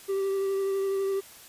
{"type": "tone with vibrato", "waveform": "triangle", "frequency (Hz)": 390, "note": "G4", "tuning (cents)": -9, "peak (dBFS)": -23, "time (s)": [0.08, 1.21], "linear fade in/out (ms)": 20, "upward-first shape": "triangle", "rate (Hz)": 12, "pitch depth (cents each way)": 18, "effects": ["white hiss -49 dBFS RMS until 1.48 s", "resampled to 32000 Hz"]}